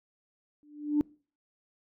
sine tone with exponential growth, 296 Hz, D4, 14 cents sharp, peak -18 dBFS, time 0.63-1.01 s, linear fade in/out 0 ms, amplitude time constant 81 ms, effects noise-tail reverb RT60 0.4 s tail -25 dB re dry + tanh soft clip ceiling -17 dBFS

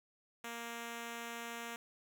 5% pulse tone, 233.6 Hz, A#3, 4 cents sharp, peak -31 dBFS, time 0.44-1.76 s, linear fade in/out 2 ms, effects none

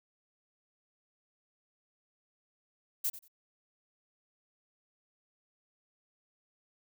violet noise with echo, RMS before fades -31 dBFS, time 3.04-3.1 s, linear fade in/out 10 ms, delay 91 ms, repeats 2, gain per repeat -15 dB, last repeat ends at 3.282 s, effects none

